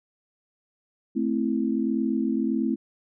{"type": "chord", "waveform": "sine", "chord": "A minor", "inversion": "none", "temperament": "equal", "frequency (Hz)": [220, 261.6, 329.6], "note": ["A3", "C4", "E4"], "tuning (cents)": [0, 0, 0], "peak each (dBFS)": [-26, -26, -28], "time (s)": [1.15, 2.76], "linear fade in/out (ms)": 20, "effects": []}